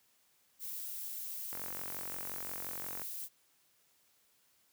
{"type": "noise", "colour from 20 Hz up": "violet", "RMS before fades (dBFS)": -42, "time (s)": [0.59, 3.29], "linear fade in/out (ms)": 50}
{"type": "click train", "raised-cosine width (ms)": 0.5, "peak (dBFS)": -30, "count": 69, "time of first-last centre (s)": [1.53, 3.018], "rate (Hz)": 45.7}
{"effects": ["white hiss -71 dBFS RMS until 4.72 s", "high-pass 60 Hz 12 dB/octave"]}